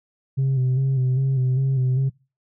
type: tone with vibrato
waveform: sine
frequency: 131.3 Hz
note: C3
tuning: 6 cents sharp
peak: -15 dBFS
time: 0.37-2.1 s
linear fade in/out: 20 ms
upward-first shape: square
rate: 2.5 Hz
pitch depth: 41 cents each way
effects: noise-tail reverb RT60 0.3 s tail -23 dB re dry + tanh soft clip ceiling -16 dBFS